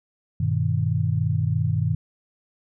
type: chord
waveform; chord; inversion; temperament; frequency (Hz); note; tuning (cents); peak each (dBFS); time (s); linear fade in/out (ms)
sine; G augmented; none; equal with one note detuned; 98 / 121.14 / 155.56; G2 / B2 / D#3; 0 / -33 / 0; -24; 0.4-1.95; 5
effects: none